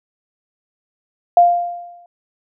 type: tone with exponential decay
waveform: sine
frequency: 698.5 Hz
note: F5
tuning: in tune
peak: -4 dBFS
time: 1.37-2.06 s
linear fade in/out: 2 ms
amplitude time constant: 150 ms
effects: none